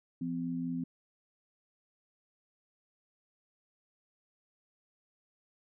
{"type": "tone pair together", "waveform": "sine", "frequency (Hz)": [170.73, 255.8], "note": ["F3", "C4"], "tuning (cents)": [-39, -39], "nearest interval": "perfect fifth", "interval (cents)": 700, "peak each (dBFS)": [-37, -34], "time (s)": [0.21, 0.84], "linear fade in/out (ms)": 5, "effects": []}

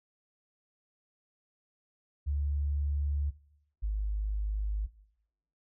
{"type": "tone pair in turn", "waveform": "sine", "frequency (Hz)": [72, 51.7], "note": ["D2", "G#1"], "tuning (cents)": [-34, -7], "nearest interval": "tritone", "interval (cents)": 573, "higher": "first", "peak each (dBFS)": -28, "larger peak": "neither", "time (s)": [[2.26, 3.31], [3.82, 4.87]], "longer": "neither", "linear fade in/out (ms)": 20, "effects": ["noise-tail reverb RT60 0.8 s tail -19 dB re dry"]}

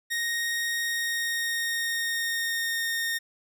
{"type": "tone with pitch glide", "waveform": "sawtooth", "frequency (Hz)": [1864.7, 1841.2], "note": ["A#6", "A#6"], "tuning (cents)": [0, -22], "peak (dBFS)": -23, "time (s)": [0.1, 3.19], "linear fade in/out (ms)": 20, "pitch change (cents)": -22, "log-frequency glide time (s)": [0.81, 2.85], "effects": []}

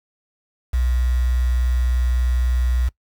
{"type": "tone with quantisation", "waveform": "sine", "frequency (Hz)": 61.74, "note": "B1", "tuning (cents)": 0, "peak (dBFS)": -16, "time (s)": [0.73, 2.89], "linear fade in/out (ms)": 10, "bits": 6, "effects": ["noise-tail reverb RT60 0.1 s tail -21 dB re dry"]}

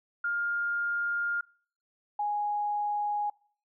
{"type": "tone pair in turn", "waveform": "sine", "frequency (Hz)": [1409, 829.1], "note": ["F6", "G#5"], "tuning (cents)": [15, -3], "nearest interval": "major sixth", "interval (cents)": 918, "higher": "first", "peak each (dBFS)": -27, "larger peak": "neither", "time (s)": [[0.24, 1.41], [2.19, 3.3]], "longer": "first", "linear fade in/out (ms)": 5, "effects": ["noise-tail reverb RT60 0.5 s tail -24 dB re dry"]}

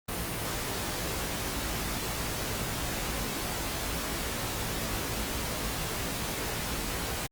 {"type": "noise with comb filter", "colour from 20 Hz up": "pink", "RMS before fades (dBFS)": -33, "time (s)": [0.08, 7.27], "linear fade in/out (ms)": 10, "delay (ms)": 18, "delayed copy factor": 0.6, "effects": ["Opus 32 kbps"]}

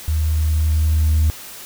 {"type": "tone with level ramp", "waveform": "sine", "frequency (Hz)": 77.78, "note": "D#2", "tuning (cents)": 0, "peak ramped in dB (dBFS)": [-15, -10], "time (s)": [0.08, 1.3], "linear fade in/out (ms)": 0, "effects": ["tanh soft clip ceiling -10 dBFS", "white hiss -36 dBFS RMS until 1.65 s"]}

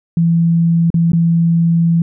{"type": "tone with dropouts", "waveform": "sine", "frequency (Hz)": 167.5, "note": "E3", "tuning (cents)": 28, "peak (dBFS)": -9, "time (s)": [0.17, 2.02], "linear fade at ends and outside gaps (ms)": 2, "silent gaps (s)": [[0.903, 0.942], [1.119, 1.132]], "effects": []}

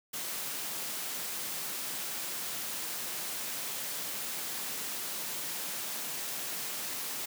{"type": "high-pass noise", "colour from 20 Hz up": "white", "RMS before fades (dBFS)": -37, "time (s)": [0.13, 7.26], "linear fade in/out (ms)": 10, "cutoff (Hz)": 130, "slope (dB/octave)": 24, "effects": []}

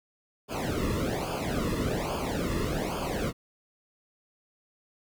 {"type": "noise with flanger", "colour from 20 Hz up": "brown", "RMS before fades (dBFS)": -30, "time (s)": [0.48, 3.33], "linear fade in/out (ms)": 50, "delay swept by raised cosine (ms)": [0.51, 1.33], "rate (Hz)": 1.2, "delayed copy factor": -1, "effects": []}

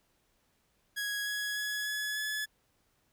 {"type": "tone with pitch steps", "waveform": "sawtooth", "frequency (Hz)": [1661.2, 1673.7, 1686.3, 1699, 1711.9], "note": ["G#6", "G#6", "G#6", "G#6", "A6"], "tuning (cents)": [0, 13, 26, 39, -48], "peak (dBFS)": -29, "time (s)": [0.96, 2.46], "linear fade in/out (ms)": 20, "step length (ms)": 300, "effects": ["pink hiss -73 dBFS RMS until 3.12 s"]}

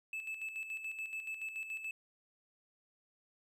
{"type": "tone with tremolo", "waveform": "triangle", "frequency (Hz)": 2618, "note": "E7", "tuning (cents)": -13, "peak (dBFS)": -36, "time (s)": [0.13, 1.91], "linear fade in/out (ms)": 2, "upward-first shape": "square", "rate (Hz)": 7, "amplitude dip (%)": 55, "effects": []}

